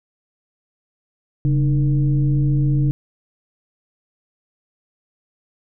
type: tone with frequency modulation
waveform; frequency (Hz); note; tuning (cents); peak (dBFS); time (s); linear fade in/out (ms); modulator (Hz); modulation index
sine; 138.59; C#3; 0; -14; 1.45-2.91; 0; 166; 0.62
effects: none